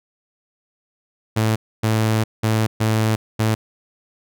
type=tone bursts at uneven times; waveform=sawtooth; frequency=110 Hz; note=A2; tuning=in tune; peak=-12 dBFS; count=5; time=1.36-1.56 / 1.83-2.24 / 2.43-2.67 / 2.8-3.16 / 3.39-3.55 s; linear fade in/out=10 ms; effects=none